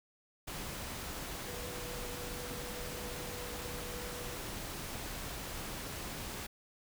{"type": "tone in noise", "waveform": "sine", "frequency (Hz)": 489.6, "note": "B4", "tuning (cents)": -15, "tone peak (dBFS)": -47, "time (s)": [1.47, 4.36], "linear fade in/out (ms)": 10, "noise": "pink", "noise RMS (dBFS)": -42, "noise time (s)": [0.47, 6.47], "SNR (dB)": -8, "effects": []}